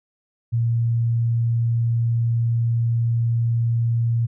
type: tone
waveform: sine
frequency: 116.54 Hz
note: A#2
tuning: in tune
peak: -17 dBFS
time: 0.52-4.27 s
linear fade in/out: 20 ms
effects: none